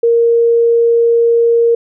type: tone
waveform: sine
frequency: 466.2 Hz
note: A#4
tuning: in tune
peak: -7 dBFS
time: 0.03-1.75 s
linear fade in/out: 5 ms
effects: none